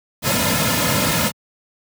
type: noise with comb filter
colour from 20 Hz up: pink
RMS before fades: -18 dBFS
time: 0.22-1.32 s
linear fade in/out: 50 ms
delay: 2.6 ms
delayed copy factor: -0.75
effects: high-pass 100 Hz 12 dB/octave